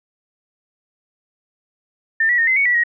sine tone with pitch steps, 1796 / 1938 / 1839 / 2057 / 2226 / 1952 / 1889 Hz, A6 / B6 / A#6 / C7 / C#7 / B6 / A#6, +35 / -33 / -24 / -30 / +7 / -21 / +22 cents, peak -13 dBFS, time 2.2-2.837 s, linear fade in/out 5 ms, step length 91 ms, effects none

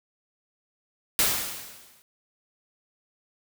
white noise with exponential decay, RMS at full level -20 dBFS, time 1.19-2.02 s, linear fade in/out 0 ms, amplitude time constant 180 ms, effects none

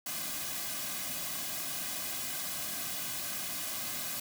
white noise with comb filter, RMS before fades -37 dBFS, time 0.06-4.2 s, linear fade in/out 5 ms, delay 2.2 ms, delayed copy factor -0.8, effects none

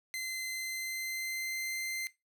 sawtooth tone with pitch glide, 2064 to 2080 Hz, C7 to C7, -24 to -11 cents, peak -32 dBFS, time 0.14-2.07 s, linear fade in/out 0 ms, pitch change +13 cents, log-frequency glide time 0.47-1.77 s, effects noise-tail reverb RT60 0.2 s tail -17 dB re dry

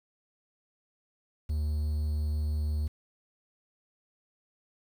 triangle tone with quantisation, 75.5 Hz, D2, 48 cents sharp, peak -25 dBFS, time 1.49-2.88 s, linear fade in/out 10 ms, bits 9, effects none

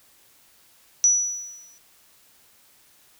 sine tone with exponential decay, 5900 Hz, F#8, 6 cents flat, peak -12 dBFS, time 1.04-1.78 s, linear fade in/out 0 ms, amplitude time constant 160 ms, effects white hiss -57 dBFS RMS until 3.19 s

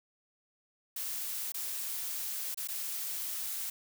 blue noise with dropouts, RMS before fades -37 dBFS, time 0.96-3.7 s, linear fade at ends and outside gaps 5 ms, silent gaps 1.521-1.542 / 2.545-2.573 / 2.675-2.685 s, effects none

